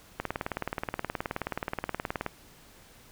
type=click train; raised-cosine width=0.5 ms; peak=-15 dBFS; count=40; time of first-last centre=0.2-2.263 s; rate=18.9 Hz; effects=pink hiss -55 dBFS RMS until 3.11 s